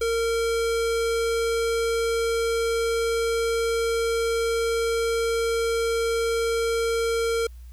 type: tone with low-pass filter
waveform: square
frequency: 459.7 Hz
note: A#4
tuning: 24 cents flat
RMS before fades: -24 dBFS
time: 0.01-7.47 s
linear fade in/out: 5 ms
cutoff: 9900 Hz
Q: 1
effects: added 60 Hz sine -39 dBFS peak until 7.72 s + white hiss -61 dBFS RMS until 7.72 s